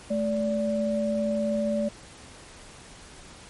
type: tone pair together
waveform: sine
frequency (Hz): 217.3 / 580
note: A3 / D5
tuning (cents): -21 / -22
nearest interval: octave + perfect fourth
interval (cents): 1699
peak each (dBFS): -26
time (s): 0.1-1.89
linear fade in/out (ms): 10
effects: pink hiss -47 dBFS RMS until 3.49 s + MP3 48 kbps